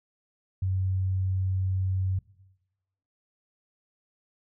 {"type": "tone", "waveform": "sine", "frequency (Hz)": 94.2, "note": "F#2", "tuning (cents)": 32, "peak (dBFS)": -24, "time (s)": [0.62, 2.19], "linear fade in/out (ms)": 5, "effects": ["noise-tail reverb RT60 1.0 s tail -20 dB re dry"]}